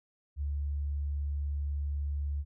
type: tone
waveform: sine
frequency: 71.9 Hz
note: D2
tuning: 36 cents flat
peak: -30 dBFS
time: 0.36-2.45 s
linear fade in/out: 50 ms
effects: none